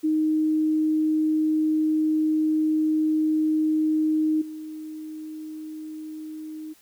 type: tone with level steps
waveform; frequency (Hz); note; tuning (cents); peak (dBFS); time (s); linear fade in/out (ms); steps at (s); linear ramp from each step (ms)
sine; 311.1; D#4; 0; -19 / -33; 0.03-6.74; 20; 4.41; 10
effects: white hiss -57 dBFS RMS until 6.81 s